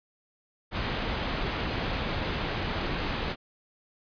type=low-pass noise; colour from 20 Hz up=pink; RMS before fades=-31 dBFS; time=0.71-3.36 s; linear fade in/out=50 ms; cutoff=4100 Hz; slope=24 dB/octave; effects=resampled to 11025 Hz